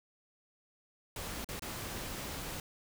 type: noise with dropouts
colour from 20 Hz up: pink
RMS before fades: -41 dBFS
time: 1.16-2.6 s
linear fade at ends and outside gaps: 2 ms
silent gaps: 1.445-1.488 / 1.595-1.621 s
effects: none